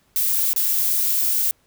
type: noise with dropouts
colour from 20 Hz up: violet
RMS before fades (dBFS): -20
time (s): 0.16-1.51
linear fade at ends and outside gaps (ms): 0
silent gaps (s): 0.532-0.562
effects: pink hiss -62 dBFS RMS until 1.66 s